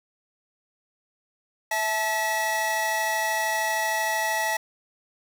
45% pulse tone cluster, 656 / 869 / 1935 Hz, E5 / A5 / B6, -9 / -22 / -36 cents, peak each -31 / -27 / -27 dBFS, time 1.71-4.57 s, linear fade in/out 5 ms, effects none

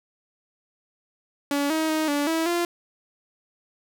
sawtooth tone with pitch steps, 284.6 / 317 / 313.1 / 288.7 / 325 / 345.5 Hz, C#4 / D#4 / D#4 / D4 / E4 / F4, +46 / +32 / +11 / -30 / -24 / -19 cents, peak -18 dBFS, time 1.51-2.65 s, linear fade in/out 2 ms, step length 190 ms, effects 9-bit

